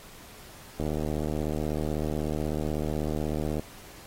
click train, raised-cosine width 2 ms, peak -17 dBFS, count 214, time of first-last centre 0.8-3.595 s, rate 76.2 Hz, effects pink hiss -49 dBFS RMS until 4.06 s + AAC 48 kbps

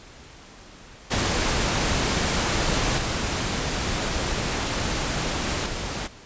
pink noise with level steps, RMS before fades -23 / -26 / -30 dBFS, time 1.1-6.08 s, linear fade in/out 20 ms, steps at 2.98 / 5.66 s, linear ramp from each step 2 ms, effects pink hiss -46 dBFS RMS until 6.25 s + resampled to 16000 Hz

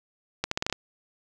accelerating click train, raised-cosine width 0.2 ms, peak -9 dBFS, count 7, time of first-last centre 0.44-0.726 s, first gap 74 ms, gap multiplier 0.82, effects none

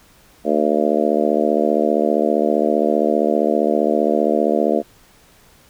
harmonic tone, 75.2 Hz, D2, 42 cents sharp, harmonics 3 / 4 / 5 / 6 / 7 / 8 / 9, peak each -22 / -22 / -22 / -22 / -22 / -22 / -22 dBFS, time 0.44-4.83 s, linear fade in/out 50 ms, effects pink hiss -51 dBFS RMS until 5.69 s

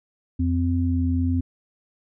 sine tone pair together, 86.5 / 257.9 Hz, F2 / C4, -16 / -25 cents, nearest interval octave + perfect fifth, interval 1891 cents, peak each -21 / -23 dBFS, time 0.39-1.41 s, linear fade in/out 10 ms, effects none

